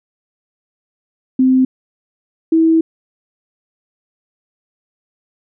sine tone pair in turn, 259.2 / 324.5 Hz, C4 / E4, -16 / -27 cents, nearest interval major third, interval 389 cents, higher second, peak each -8 dBFS, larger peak neither, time 1.39-1.65 / 2.52-2.81 s, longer second, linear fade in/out 5 ms, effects none

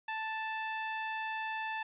20% pulse tone, 880 Hz, A5, in tune, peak -30 dBFS, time 0.08-1.83 s, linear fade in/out 5 ms, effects resampled to 8000 Hz + 12-bit

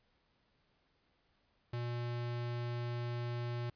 square tone, 120 Hz, B2, 49 cents flat, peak -37 dBFS, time 1.73-3.7 s, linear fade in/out 5 ms, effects pink hiss -75 dBFS RMS until 3.75 s + resampled to 11025 Hz

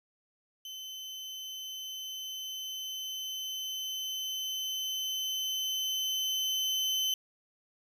35% pulse tone with level ramp, 3055 Hz, G7, 45 cents flat, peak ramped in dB -39 to -26 dBFS, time 0.65-7.14 s, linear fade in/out 2 ms, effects none

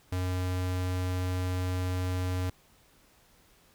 square tone, 91.4 Hz, F#2, 21 cents flat, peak -29 dBFS, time 0.12-2.5 s, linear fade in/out 5 ms, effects pink hiss -62 dBFS RMS until 3.74 s

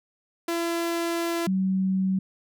sawtooth / sine tone pair in turn, 337.8 / 189.58 Hz, E4 / F#3, +42 / +42 cents, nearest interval minor seventh, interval 1000 cents, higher first, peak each -21 dBFS, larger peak neither, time 0.48-1.47 / 1.47-2.19 s, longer first, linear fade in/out 5 ms, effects none

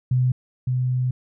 sine tone pair in turn, 126.7 / 126.7 Hz, B2 / B2, +45 / +45 cents, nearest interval unison, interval 0 cents, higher neither, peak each -16 / -19 dBFS, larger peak first, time 0.11-0.32 / 0.67-1.11 s, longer second, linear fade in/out 5 ms, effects none

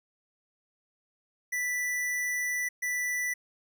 square tone bursts at uneven times, 1975.5 Hz, B6, in tune, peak -29 dBFS, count 2, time 1.52-2.69 / 2.82-3.34 s, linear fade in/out 10 ms, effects none

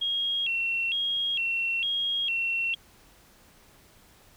sine tone with vibrato, 2981 Hz, F#7, 12 cents sharp, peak -25 dBFS, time 0.01-2.75 s, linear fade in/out 10 ms, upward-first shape square, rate 1.1 Hz, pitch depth 160 cents each way, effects pink hiss -57 dBFS RMS until 4.36 s

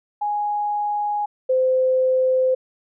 sine tone pair in turn, 830 / 516.2 Hz, G#5 / C5, -1 / -23 cents, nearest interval minor sixth, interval 822 cents, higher first, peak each -20 / -15 dBFS, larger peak second, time 0.21-1.26 / 1.49-2.55 s, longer second, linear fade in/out 10 ms, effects none

